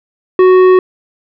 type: tone with tanh clipping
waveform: triangle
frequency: 370.2 Hz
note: F#4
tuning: 1 cent sharp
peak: -5 dBFS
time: 0.39-0.79 s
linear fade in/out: 2 ms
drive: 15 dB
effects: none